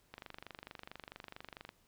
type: click train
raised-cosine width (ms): 0.3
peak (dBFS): -30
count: 39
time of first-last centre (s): 0.14-1.691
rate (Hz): 24.5
effects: pink hiss -71 dBFS RMS until 1.87 s